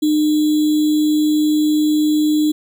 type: tone with sample-and-hold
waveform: sine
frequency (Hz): 303.9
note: D#4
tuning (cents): -41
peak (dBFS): -12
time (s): 0.02-2.52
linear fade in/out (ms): 10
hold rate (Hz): 3675
effects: none